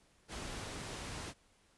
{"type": "low-pass noise", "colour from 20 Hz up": "pink", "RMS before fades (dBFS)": -44, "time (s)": [0.28, 1.34], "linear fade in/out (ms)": 50, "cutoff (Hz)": 10000, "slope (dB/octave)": 12, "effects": ["pink hiss -69 dBFS RMS until 1.77 s", "resampled to 24000 Hz"]}